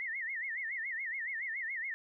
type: tone with vibrato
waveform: sine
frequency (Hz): 1968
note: B6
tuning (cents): -7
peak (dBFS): -35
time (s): 0-1.94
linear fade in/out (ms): 0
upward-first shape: sine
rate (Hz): 7.1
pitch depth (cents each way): 180
effects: none